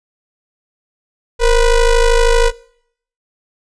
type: ring-modulated tone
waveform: square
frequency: 247.4 Hz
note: B3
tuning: 3 cents sharp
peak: -6 dBFS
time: 1.39-2.52 s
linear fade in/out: 50 ms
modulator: 221 Hz
effects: noise-tail reverb RT60 0.7 s tail -23 dB re dry + resampled to 22050 Hz